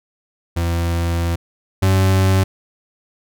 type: tone pair in turn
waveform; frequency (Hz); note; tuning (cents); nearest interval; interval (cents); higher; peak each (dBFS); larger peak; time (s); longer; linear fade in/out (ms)
40% pulse; 84.9 / 95.3; F2 / G2; -48 / -48; major second; 200; second; -16 / -11; second; 0.56-1.36 / 1.82-2.44; first; 10
effects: none